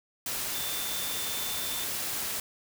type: tone in noise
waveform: sine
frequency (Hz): 3551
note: A7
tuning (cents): +15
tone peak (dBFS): -38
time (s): 0.54-1.84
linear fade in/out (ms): 2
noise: white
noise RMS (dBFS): -33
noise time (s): 0.26-2.4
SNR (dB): -8
effects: none